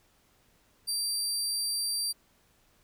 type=tone; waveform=25% pulse; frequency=4699 Hz; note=D8; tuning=in tune; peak=-24 dBFS; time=0.87-2.13 s; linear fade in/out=20 ms; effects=pink hiss -66 dBFS RMS until 2.83 s